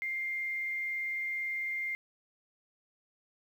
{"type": "tone with frequency modulation", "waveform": "sine", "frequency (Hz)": 2106, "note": "C7", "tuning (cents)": 11, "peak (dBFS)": -32, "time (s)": [0.02, 1.95], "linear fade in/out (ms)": 0, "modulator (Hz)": 115, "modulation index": 0.2, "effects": ["10-bit"]}